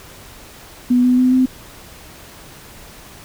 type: tone with pitch steps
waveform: sine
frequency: 246.9 / 250.3 / 253.8 / 257.4 Hz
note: B3 / B3 / B3 / C4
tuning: 0 / +23 / +47 / -28 cents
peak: -10 dBFS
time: 0.9-1.46 s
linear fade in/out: 10 ms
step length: 140 ms
effects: pink hiss -40 dBFS RMS until 3.24 s